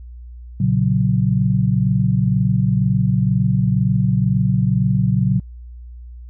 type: chord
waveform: sine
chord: F# major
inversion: first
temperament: equal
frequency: 116.54 / 138.59 / 185 Hz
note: A#2 / C#3 / F#3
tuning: 0 / 0 / 0 cents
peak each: -18 dBFS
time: 0.6-5.4 s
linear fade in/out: 5 ms
effects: added 60 Hz sine -33 dBFS peak until 6.29 s